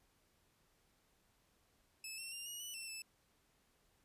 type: tone with pitch steps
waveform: 15% pulse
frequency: 2610 / 2709 / 2791 / 2885 / 2962 / 2690 / 2631 Hz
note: E7 / E7 / F7 / F#7 / F#7 / E7 / E7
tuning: -18 / +47 / -2 / -44 / +1 / +34 / -4 cents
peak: -38 dBFS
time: 2.04-3.02 s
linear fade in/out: 2 ms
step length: 140 ms
effects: pink hiss -75 dBFS RMS until 4.04 s + resampled to 32000 Hz